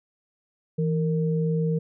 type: tone pair together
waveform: sine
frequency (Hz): 162.9 / 461.2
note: E3 / A#4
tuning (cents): -20 / -19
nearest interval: octave + tritone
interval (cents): 1801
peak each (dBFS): -22 / -28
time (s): 0.78-1.79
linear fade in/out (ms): 10
effects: none